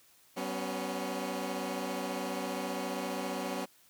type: chord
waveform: 15% pulse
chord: F# suspended fourth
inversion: none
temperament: equal with one note detuned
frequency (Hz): 189.76 / 246.9 / 277.2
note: F#3 / B3 / C#4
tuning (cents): +44 / 0 / 0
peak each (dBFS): -32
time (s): 0.36-3.66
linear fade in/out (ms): 20
effects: white hiss -63 dBFS RMS until 3.89 s + high-pass 60 Hz 12 dB/octave